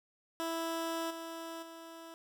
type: tone with level steps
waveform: 15% pulse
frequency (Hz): 329.6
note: E4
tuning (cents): 0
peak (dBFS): -28 / -35 / -41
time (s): 0.4-2.14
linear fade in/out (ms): 0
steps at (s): 1.1 / 1.62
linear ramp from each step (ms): 10
effects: none